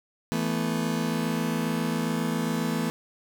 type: chord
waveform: 35% pulse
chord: E suspended fourth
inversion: none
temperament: just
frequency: 164.81 / 219.8 / 247.2 Hz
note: E3 / A3 / B3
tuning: 0 / -2 / +2 cents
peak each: -28 dBFS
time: 0.32-2.9 s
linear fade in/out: 0 ms
effects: none